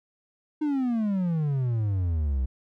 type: exponential sweep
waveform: triangle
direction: down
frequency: 310 to 62 Hz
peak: -21 dBFS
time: 0.61-2.46 s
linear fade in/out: 10 ms
effects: none